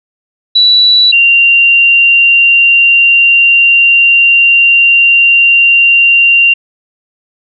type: tone pair in turn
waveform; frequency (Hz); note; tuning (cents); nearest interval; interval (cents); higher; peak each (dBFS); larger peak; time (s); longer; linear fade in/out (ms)
sine; 3942 / 2770; B7 / F7; -4 / -15; tritone; 611; first; -3; neither; 0.55-1.12 / 1.12-6.54; second; 10
effects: none